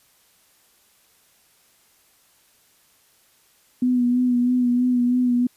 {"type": "tone with vibrato", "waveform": "sine", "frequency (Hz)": 246.9, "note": "B3", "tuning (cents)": 0, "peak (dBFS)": -16, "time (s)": [3.82, 5.47], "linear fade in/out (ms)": 5, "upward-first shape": "sine", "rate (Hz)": 3.1, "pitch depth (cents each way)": 30, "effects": ["white hiss -59 dBFS RMS until 5.56 s", "resampled to 32000 Hz"]}